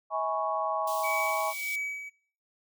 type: chord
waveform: sine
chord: C# minor seventh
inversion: first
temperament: equal with one note detuned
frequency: 642.7 / 830.6 / 987.8 / 1108.7 Hz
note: E5 / G#5 / B5 / C#6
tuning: -44 / 0 / 0 / 0 cents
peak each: -32 / -32 / -37 / -31 dBFS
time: 0.1-1.54 s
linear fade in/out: 50 ms
type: high-pass noise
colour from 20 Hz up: white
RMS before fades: -41 dBFS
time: 0.87-1.76 s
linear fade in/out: 5 ms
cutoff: 2800 Hz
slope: 48 dB/octave
type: tone with tremolo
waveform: triangle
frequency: 2277 Hz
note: C#7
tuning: 46 cents sharp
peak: -28 dBFS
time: 1.03-2.1 s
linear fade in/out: 20 ms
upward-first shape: sine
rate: 1.7 Hz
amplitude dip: 65%
effects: noise-tail reverb RT60 0.5 s tail -20 dB re dry